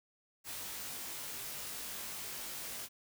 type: noise with comb filter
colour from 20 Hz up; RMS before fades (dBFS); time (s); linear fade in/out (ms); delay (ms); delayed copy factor
white; -43; 0.44-2.89; 50; 20; +0.85
effects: none